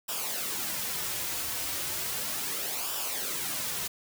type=noise with flanger; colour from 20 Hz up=white; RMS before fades=-33 dBFS; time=0.08-3.88 s; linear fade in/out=10 ms; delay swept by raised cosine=0.47 to 4.97 ms; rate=0.35 Hz; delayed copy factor=-0.6; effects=none